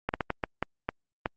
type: slowing click train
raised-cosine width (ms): 0.5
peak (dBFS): -12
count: 8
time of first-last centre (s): 0.09-1.259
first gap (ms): 49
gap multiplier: 1.4
effects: Opus 48 kbps